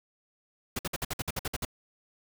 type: noise bursts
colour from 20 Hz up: pink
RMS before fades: -32 dBFS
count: 11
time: 0.76-1.651 s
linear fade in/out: 5 ms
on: 31 ms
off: 55 ms
effects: none